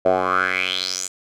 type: tone with band-pass filter sweep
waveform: 10% pulse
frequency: 92.5 Hz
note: F#2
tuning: in tune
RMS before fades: -21 dBFS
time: 0.05-1.08 s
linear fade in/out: 10 ms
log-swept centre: 600 to 7700 Hz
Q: 5.4
effects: none